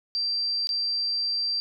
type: tone with dropouts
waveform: sine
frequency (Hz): 4704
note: D8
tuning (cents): +2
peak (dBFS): -24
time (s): 0.15-1.6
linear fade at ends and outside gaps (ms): 0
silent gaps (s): 0.671-0.691
effects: none